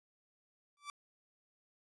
sawtooth tone with exponential growth, 1164 Hz, D6, 16 cents flat, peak -35 dBFS, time 0.77-0.9 s, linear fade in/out 1 ms, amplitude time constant 27 ms, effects resampled to 24000 Hz

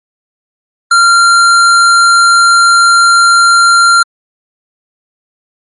square tone, 1383 Hz, F6, 17 cents flat, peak -4 dBFS, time 0.91-4.03 s, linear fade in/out 5 ms, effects MP3 48 kbps

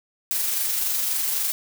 blue noise with amplitude modulation, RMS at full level -23 dBFS, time 0.31-1.52 s, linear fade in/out 0 ms, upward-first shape sine, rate 23.8 Hz, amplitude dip 30%, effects none

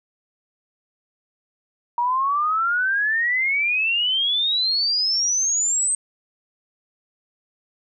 sine exponential sweep, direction up, 944 to 8372 Hz, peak -18 dBFS, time 1.98-5.95 s, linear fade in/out 2 ms, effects none

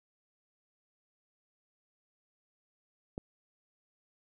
click, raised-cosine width 2 ms, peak -24 dBFS, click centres 3.179 s, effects none

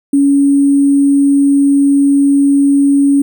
sine tone with sample-and-hold, 280.2 Hz, C#4, 19 cents sharp, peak -6 dBFS, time 0.13-3.22 s, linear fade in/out 5 ms, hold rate 8820 Hz, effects none

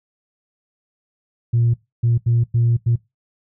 sine tone bursts at uneven times, 117.6 Hz, A#2, 16 cents sharp, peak -12 dBFS, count 5, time 1.53-1.74 / 2.03-2.18 / 2.26-2.44 / 2.54-2.77 / 2.86-2.96 s, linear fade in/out 10 ms, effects noise-tail reverb RT60 0.2 s tail -20 dB re dry + tanh soft clip ceiling -10 dBFS

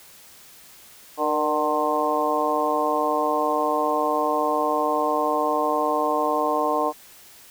harmonic tone with a mistuned harmonic, 150.9 Hz, D3, 47 cents sharp, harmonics 2 / 3 / 4 / 5 / 6 / 7, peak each -29 / -27 / -26 / -27 / -28 / -25 dBFS, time 1.17-6.93 s, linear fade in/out 50 ms, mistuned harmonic 3, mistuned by +49 cents, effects white hiss -48 dBFS RMS until 7.5 s

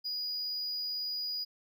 triangle tone, 4909 Hz, D#8, 24 cents flat, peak -32 dBFS, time 0.04-1.45 s, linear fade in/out 20 ms, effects none

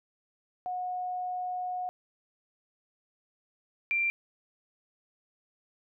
sine tone pair in turn, 728 / 2365 Hz, F#5 / D7, -28 / +12 cents, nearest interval octave + minor sixth, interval 2040 cents, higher second, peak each -31 / -25 dBFS, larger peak second, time 0.66-1.89 / 3.91-4.1 s, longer first, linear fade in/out 0 ms, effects none

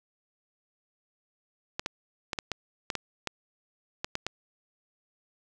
clicks, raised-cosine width 0.2 ms, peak -13 dBFS, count 11, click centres 1.795 / 1.861 / 2.332 / 2.388 / 2.517 / 2.902 / 2.953 / 3.273 / 4.045 / 4.154 / 4.266 s, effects none

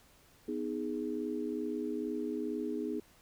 sine chord, G# minor, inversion first, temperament just, 249.2 / 311.5 / 415.3 Hz, B3 / D#4 / G#4, +16 / +2 / 0 cents, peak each -38 / -37 / -38 dBFS, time 0.48-3 s, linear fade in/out 5 ms, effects pink hiss -63 dBFS RMS until 3.21 s

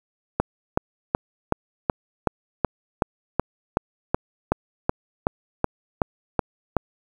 click train, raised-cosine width 1 ms, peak -4 dBFS, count 18, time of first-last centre 0.4-6.767 s, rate 2.67 Hz, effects 7-bit

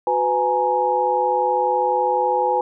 sine tone cluster, 368.1 / 500 / 836 / 936 Hz, F#4 / B4 / G#5 / A#5, -9 / +21 / +11 / +7 cents, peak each -27 / -21 / -19 / -25 dBFS, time 0.07-2.61 s, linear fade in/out 2 ms, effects none

